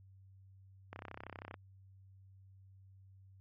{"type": "click train", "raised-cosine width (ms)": 0.5, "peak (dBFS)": -30, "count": 21, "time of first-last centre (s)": [0.93, 1.542], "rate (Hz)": 32.7, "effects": ["added 96 Hz sine -57 dBFS peak until 3.4 s", "MP3 32 kbps"]}